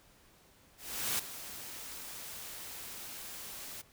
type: noise with ADSR envelope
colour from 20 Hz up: white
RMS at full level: -32 dBFS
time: 0.77-3.82 s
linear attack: 420 ms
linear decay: 6 ms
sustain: -13 dB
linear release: 12 ms
effects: pink hiss -63 dBFS RMS until 3.92 s